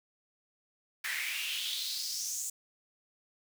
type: noise with high-pass filter sweep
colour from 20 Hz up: pink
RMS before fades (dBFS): -36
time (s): 1.04-2.5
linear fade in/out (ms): 5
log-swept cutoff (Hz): 1800 to 7500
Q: 4.6
effects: none